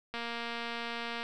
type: click train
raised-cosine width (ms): 0.3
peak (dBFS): -22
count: 256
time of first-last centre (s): 0.14-1.23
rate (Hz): 234
effects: none